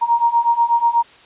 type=beating tone pair; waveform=sine; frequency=932.3 / 940.5 Hz; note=A#5 / A#5; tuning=0 / +15 cents; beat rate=8.2 Hz; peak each=-17 / -15 dBFS; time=0.01-1.03 s; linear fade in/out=20 ms; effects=white hiss -46 dBFS RMS until 1.25 s + resampled to 8000 Hz